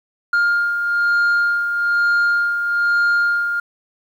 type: beating tone pair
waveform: sine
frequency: 1407 / 1408.1 Hz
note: F6 / F6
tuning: +12 / +14 cents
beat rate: 1.1 Hz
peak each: -21 / -13 dBFS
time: 0.33-3.6 s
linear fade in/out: 5 ms
effects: tanh soft clip ceiling -12 dBFS + 8-bit